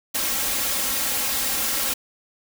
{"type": "noise with comb filter", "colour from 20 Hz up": "white", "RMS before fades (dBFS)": -24, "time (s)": [0.14, 1.94], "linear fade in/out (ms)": 10, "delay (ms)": 3.7, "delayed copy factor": 0.65, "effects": []}